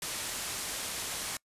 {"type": "low-pass noise", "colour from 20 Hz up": "white", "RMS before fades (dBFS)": -37, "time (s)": [0.02, 1.37], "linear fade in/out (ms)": 2, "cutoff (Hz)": 11000, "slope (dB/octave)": 24, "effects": ["noise-tail reverb RT60 0.1 s tail -25 dB re dry", "resampled to 32000 Hz"]}